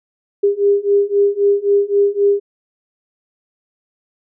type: beating tone pair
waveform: sine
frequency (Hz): 401.5 / 405.3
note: G4 / G#4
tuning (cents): +41 / -42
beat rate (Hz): 3.8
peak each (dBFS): -15 / -14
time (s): 0.43-2.4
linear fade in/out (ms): 10
effects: none